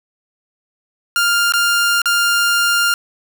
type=tone with dropouts; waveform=sawtooth; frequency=1401 Hz; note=F6; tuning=5 cents sharp; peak=-9 dBFS; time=1.16-2.94 s; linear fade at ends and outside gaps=1 ms; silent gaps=1.522-1.537 / 2.018-2.057 s; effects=none